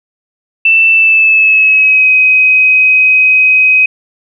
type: tone with pitch glide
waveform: sine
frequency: 2662 to 2524 Hz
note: E7 to D#7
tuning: +16 to +24 cents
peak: -4 dBFS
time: 0.65-3.86 s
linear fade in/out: 5 ms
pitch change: -92 cents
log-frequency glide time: 0.9-2.1 s
effects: none